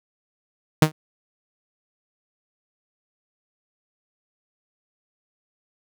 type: tone with exponential decay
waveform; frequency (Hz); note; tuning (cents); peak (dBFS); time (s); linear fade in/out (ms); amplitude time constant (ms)
sawtooth; 155.56; D#3; 0; -5; 0.82-0.92; 5; 21
effects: none